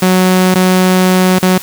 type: tone with dropouts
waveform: sawtooth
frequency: 184.7 Hz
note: F#3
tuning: 3 cents flat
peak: -3 dBFS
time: 0.02-1.58 s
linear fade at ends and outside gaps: 5 ms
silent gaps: 0.544-0.554 / 1.388-1.426 s
effects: white hiss -28 dBFS RMS until 1.62 s